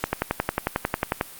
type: click train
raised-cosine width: 0.5 ms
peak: -6 dBFS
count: 14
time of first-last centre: 0.04-1.211 s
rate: 11.1 Hz
effects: white hiss -43 dBFS RMS until 1.39 s + Opus 48 kbps